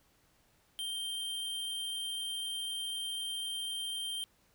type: tone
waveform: square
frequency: 3156 Hz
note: G7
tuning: 11 cents sharp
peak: -36 dBFS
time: 0.79-4.24 s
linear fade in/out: 0 ms
effects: pink hiss -69 dBFS RMS until 4.54 s